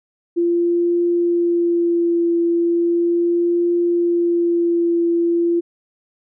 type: tone with vibrato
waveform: sine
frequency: 343.1 Hz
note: F4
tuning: 31 cents flat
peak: -14 dBFS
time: 0.36-5.61 s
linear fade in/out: 20 ms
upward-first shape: triangle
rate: 0.37 Hz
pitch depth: 18 cents each way
effects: none